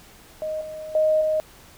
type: tone with level steps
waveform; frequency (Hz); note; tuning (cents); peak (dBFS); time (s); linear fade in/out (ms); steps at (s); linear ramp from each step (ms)
sine; 622.3; D#5; 0; -25 / -32 / -16 / -19; 0.42-1.4; 0; 0.61 / 0.95 / 1.21; 2
effects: pink hiss -49 dBFS RMS until 1.77 s